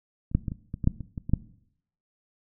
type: clicks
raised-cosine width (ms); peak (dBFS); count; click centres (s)
5; -29 / -8 / -17 / -21 / -20 / -17 / -7 / -23 / -21 / -20 / -8; 11; 0.315 / 0.35 / 0.482 / 0.519 / 0.741 / 0.842 / 0.874 / 1.007 / 1.178 / 1.295 / 1.336
effects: noise-tail reverb RT60 0.7 s tail -19 dB re dry